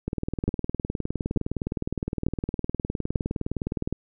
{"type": "two click trains", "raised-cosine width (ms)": 3, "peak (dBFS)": [-14, -10], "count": [76, 4], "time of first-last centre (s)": [[0.08, 3.926], [0.48, 3.159]], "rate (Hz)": [19.5, 1.12], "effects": []}